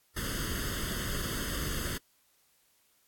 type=noise with comb filter; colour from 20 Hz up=pink; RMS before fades=-34 dBFS; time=0.16-1.98 s; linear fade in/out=10 ms; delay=0.62 ms; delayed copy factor=+0.85; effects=white hiss -69 dBFS RMS until 3.07 s + AAC 64 kbps